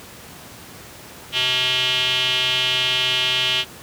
square tone with band-pass filter, 127.2 Hz, C3, 48 cents flat, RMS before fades -20 dBFS, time 1.32-3.65 s, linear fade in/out 50 ms, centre 3100 Hz, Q 6, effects pink hiss -40 dBFS RMS until 3.82 s + high-pass 80 Hz 12 dB/octave

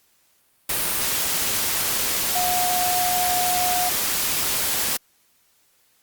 sine tone in noise, 722 Hz, F#5, 43 cents flat, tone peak -22 dBFS, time 2.35-3.89 s, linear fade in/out 5 ms, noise white, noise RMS -23 dBFS, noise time 0.69-4.97 s, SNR -2 dB, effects white hiss -62 dBFS RMS until 6.02 s + Opus 48 kbps

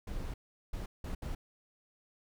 brown noise bursts at uneven times, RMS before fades -38 dBFS, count 4, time 0.07-0.34 / 0.73-0.86 / 1.04-1.15 / 1.22-1.35 s, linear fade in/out 5 ms, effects none

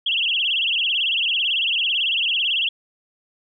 sine tone with vibrato, 2992 Hz, F#7, 19 cents sharp, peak -18 dBFS, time 0.06-2.69 s, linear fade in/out 5 ms, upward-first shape sine, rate 18 Hz, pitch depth 200 cents each way, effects none

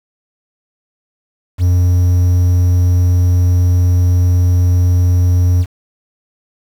triangle tone with quantisation, 89.2 Hz, F2, 37 cents sharp, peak -6 dBFS, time 1.58-5.66 s, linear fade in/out 50 ms, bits 6, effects none

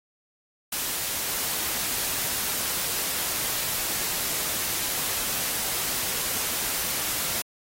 white noise, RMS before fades -28 dBFS, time 0.72-7.42 s, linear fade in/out 5 ms, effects AAC 48 kbps

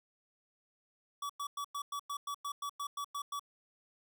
square tone bursts, 1142 Hz, D6, 49 cents flat, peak -37 dBFS, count 13, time 1.22-3.395 s, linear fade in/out 5 ms, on 75 ms, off 100 ms, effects none

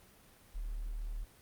sine tone, 37.88 Hz, D#1, 46 cents flat, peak -36 dBFS, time 0.54-1.25 s, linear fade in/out 20 ms, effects pink hiss -61 dBFS RMS until 1.41 s + Opus 32 kbps

